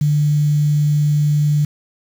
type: tone with quantisation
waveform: sine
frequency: 148.2 Hz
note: D3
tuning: 16 cents sharp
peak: -12 dBFS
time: 0.01-1.65 s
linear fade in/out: 5 ms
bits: 6
effects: none